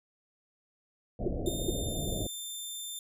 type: low-pass noise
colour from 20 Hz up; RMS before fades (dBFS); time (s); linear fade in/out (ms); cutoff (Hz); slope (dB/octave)
pink; -34; 1.19-2.27; 5; 700; 96
type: tone bursts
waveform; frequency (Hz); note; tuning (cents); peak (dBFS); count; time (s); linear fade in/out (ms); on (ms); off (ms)
sine; 358.4; F4; +45; -24; 3; 1.26-1.7; 5; 20; 190
type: tone with pitch glide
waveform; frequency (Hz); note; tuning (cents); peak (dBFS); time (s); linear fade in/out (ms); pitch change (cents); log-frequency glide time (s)
15% pulse; 3632 to 3576; A#7 to A7; -46 to +27; -31; 1.46-2.99; 2; -27; 1.63-2.12
effects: none